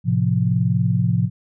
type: chord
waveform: sine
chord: F major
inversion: first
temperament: equal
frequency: 110 / 130.81 / 174.61 Hz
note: A2 / C3 / F3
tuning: 0 / 0 / 0 cents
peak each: -20 dBFS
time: 0.04-1.3 s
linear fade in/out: 50 ms
effects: none